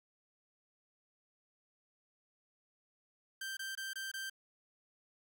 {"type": "tone bursts", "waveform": "sawtooth", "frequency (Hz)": 1568, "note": "G6", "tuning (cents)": 0, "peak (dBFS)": -36, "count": 5, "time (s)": [3.41, 4.298], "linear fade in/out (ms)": 5, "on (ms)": 160, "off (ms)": 22, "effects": ["11-bit"]}